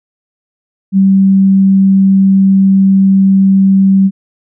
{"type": "tone", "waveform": "sine", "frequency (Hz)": 193.4, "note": "G3", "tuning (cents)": -23, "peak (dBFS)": -4, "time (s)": [0.92, 4.11], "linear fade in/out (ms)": 50, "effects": []}